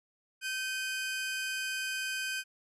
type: tone pair together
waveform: sawtooth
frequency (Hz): 1546.7 / 2489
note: G6 / D#7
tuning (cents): -24 / 0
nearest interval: minor sixth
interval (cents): 824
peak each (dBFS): -31 / -34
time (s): 0.41-2.44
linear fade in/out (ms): 50
effects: low-pass 12000 Hz 12 dB/octave